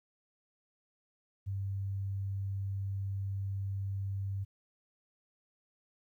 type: tone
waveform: sine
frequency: 98 Hz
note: G2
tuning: in tune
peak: -33 dBFS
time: 1.46-4.45 s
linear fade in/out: 20 ms
effects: 12-bit